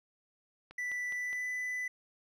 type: click train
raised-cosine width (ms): 0.3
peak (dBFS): -34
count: 4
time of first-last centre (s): 0.71-1.33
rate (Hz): 4.84
type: tone with pitch glide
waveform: triangle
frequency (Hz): 1975.5 to 1996.1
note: B6 to B6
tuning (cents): 0 to +18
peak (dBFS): -32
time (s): 0.78-1.88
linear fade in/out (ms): 5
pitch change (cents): +18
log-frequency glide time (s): 1.13-1.48
effects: none